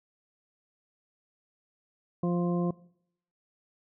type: harmonic tone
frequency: 174.8 Hz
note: F3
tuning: 2 cents sharp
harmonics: 1 / 2 / 3 / 4 / 6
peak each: -26 / -32 / -37 / -40 / -41 dBFS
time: 2.23-2.71 s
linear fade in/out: 5 ms
effects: noise-tail reverb RT60 0.7 s tail -22 dB re dry